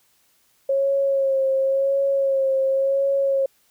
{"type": "tone with vibrato", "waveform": "sine", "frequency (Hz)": 543, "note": "C#5", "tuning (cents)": -36, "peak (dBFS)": -17, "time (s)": [0.69, 3.46], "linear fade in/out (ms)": 5, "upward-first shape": "sine", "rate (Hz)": 0.93, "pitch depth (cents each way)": 28, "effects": ["white hiss -62 dBFS RMS until 3.7 s"]}